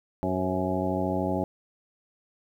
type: harmonic tone with a mistuned harmonic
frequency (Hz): 93.1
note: F#2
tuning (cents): +11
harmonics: 1 / 2 / 3 / 4 / 5 / 6 / 7 / 8 / 9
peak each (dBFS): -34 / -31 / -31 / -33 / -42 / -33 / -33 / -42 / -34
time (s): 0.23-1.44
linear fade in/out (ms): 0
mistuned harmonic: 6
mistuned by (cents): -48
effects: 10-bit